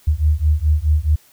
sine beating tone pair, 74 / 78.7 Hz, D2 / D#2, +14 / +20 cents, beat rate 4.7 Hz, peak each -16 dBFS, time 0.07-1.16 s, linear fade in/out 10 ms, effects white hiss -52 dBFS RMS until 1.32 s

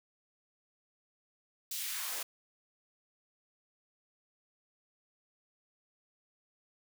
white noise with high-pass filter sweep, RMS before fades -38 dBFS, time 1.71-2.23 s, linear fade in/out 5 ms, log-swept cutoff 4000 to 460 Hz, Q 1.1, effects none

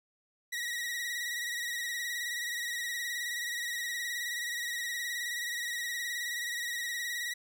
sawtooth tone with vibrato, 1916 Hz, A#6, 47 cents sharp, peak -30 dBFS, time 0.52-7.34 s, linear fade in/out 10 ms, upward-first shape sine, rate 19 Hz, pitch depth 50 cents each way, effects none

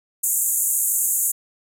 pink band-pass noise, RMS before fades -21 dBFS, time 0.23-1.32 s, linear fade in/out 10 ms, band 6800 to 15000 Hz, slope 96 dB/octave, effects none

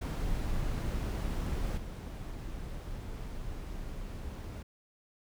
brown noise with level steps, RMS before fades -33 / -40 dBFS, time 0.01-4.63 s, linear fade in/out 10 ms, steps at 1.77 s, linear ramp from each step 10 ms, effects none

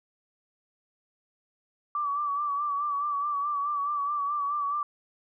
sine tone with vibrato, 1157 Hz, D6, 26 cents flat, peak -26 dBFS, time 1.95-4.83 s, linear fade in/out 2 ms, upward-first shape sine, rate 4.7 Hz, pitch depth 50 cents each way, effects none

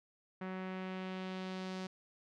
sawtooth tone with low-pass filter sweep, 186.9 Hz, F#3, 18 cents sharp, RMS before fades -42 dBFS, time 0.41-1.87 s, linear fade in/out 5 ms, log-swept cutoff 1900 to 5200 Hz, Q 1.4, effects none

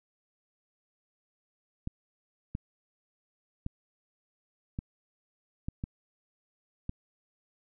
clicks, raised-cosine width 5 ms, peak -21 dBFS, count 7, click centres 1.874 / 2.551 / 3.664 / 4.789 / 5.685 / 5.839 / 6.894 s, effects none

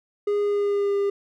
triangle tone with pitch glide, 410.9 to 401.1 Hz, G#4 to G4, -18 to +40 cents, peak -18 dBFS, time 0.27-1.1 s, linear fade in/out 5 ms, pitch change -42 cents, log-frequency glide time 0.41-0.96 s, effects none

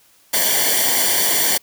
white noise with comb filter, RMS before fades -17 dBFS, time 0.33-1.58 s, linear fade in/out 10 ms, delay 0.77 ms, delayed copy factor -0.85, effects white hiss -54 dBFS RMS until 1.62 s

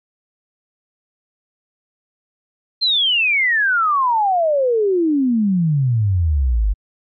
sine exponential sweep, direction down, 4212 to 47.17 Hz, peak -13 dBFS, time 2.81-6.74 s, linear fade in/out 20 ms, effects MP3 32 kbps

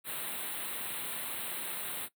white band-stop noise, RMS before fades -38 dBFS, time 0.04-2.09 s, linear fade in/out 50 ms, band 4100 to 8200 Hz, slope 96 dB/octave, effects noise-tail reverb RT60 0.1 s tail -17 dB re dry + high-pass 150 Hz 12 dB/octave

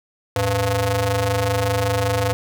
sawtooth ring-modulated tone, 195.6 Hz, G3, 4 cents flat, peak -11 dBFS, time 0.36-2.33 s, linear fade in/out 0 ms, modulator 306 Hz, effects none

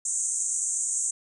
white band-pass noise, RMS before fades -28 dBFS, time 0.05-1.11 s, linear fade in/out 5 ms, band 6400 to 8800 Hz, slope 96 dB/octave, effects none

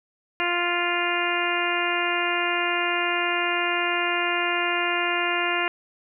harmonic tone, 349.2 Hz, F4, in tune, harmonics 1 / 2 / 3 / 4 / 5 / 6 / 7 / 8, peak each -30 / -30 / -30 / -30 / -30 / -30 / -30 / -30 dBFS, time 0.4-5.68 s, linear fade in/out 0 ms, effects none

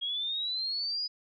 sine exponential sweep, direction up, 3263 to 4978 Hz, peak -30 dBFS, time 0.01-1.08 s, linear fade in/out 20 ms, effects none

